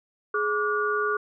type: tone cluster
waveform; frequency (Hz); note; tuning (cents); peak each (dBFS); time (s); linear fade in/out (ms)
sine; 420 / 1166 / 1442; G#4 / D6 / F#6; +19 / -13 / -45; -27; 0.34-1.17; 5
effects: none